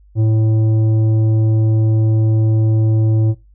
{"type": "tone with tanh clipping", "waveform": "triangle", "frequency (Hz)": 110, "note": "A2", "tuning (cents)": 0, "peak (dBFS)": -12, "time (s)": [0.15, 3.35], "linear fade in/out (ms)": 50, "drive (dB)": 13, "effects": ["noise-tail reverb RT60 0.3 s tail -26 dB re dry", "added 50 Hz sine -44 dBFS peak until 3.54 s"]}